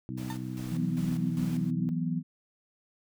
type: harmonic tone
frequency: 63.4 Hz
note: B1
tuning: 46 cents sharp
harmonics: 2 / 3 / 4 / 5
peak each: -37 / -39 / -40 / -41 dBFS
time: 0.09-1.89 s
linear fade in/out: 0 ms
type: noise with tremolo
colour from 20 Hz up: pink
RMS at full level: -47 dBFS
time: 0.17-1.71 s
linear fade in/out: 10 ms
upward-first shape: square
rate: 2.5 Hz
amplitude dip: 65%
type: tone with exponential decay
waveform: 35% pulse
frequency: 901 Hz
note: A5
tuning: 41 cents sharp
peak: -32 dBFS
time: 0.3-0.41 s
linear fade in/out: 1 ms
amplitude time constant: 22 ms
type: chord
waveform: sine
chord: E suspended second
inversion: none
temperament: equal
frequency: 164.81 / 185 / 246.9 Hz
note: E3 / F#3 / B3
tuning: 0 / 0 / 0 cents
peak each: -30 / -34 / -33 dBFS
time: 0.69-2.23 s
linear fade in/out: 50 ms
effects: none